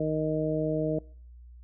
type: harmonic tone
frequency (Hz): 155.56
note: D#3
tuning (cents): 0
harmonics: 1 / 2 / 3 / 4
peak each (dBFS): -31 / -31 / -31 / -31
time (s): 0-0.99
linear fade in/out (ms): 5
effects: noise-tail reverb RT60 0.5 s tail -24 dB re dry + added 60 Hz sine -46 dBFS peak until 1.63 s